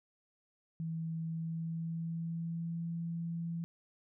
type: tone with pitch glide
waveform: sine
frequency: 162.9 to 167.77 Hz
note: E3 to E3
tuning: -20 to +31 cents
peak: -35 dBFS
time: 0.8-3.64 s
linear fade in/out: 0 ms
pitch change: +51 cents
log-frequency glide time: 1.25-2.87 s
effects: none